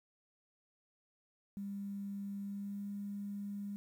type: tone with pitch glide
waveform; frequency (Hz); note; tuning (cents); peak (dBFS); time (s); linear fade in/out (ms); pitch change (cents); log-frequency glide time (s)
sine; 199.9 to 202.2; G3 to G#3; +34 to -46; -39; 1.57-3.76; 0; +20; 2.41-2.91
effects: 11-bit